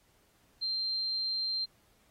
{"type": "tone", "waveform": "sine", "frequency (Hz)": 4157, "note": "C8", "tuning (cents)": -12, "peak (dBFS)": -30, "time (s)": [0.61, 1.66], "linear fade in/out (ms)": 20, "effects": ["pink hiss -68 dBFS RMS until 2.1 s", "AAC 48 kbps"]}